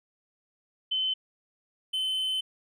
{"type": "tone pair in turn", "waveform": ["sine", "triangle"], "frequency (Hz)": [3057, 3057], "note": ["G7", "G7"], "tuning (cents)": [-44, -44], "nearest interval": "unison", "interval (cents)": 0, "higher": "neither", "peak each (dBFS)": -25, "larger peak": "neither", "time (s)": [[0.91, 1.14], [1.93, 2.41]], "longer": "second", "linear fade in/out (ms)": 10, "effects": []}